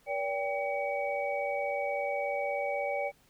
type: tone cluster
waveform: sine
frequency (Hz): 476.6 / 573 / 789 / 2263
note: A#4 / D5 / G5 / C#7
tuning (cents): +38 / -43 / +11 / +35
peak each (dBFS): -40 / -32 / -35 / -37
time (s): 0.06-3.12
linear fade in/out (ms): 50
effects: pink hiss -65 dBFS RMS until 3.29 s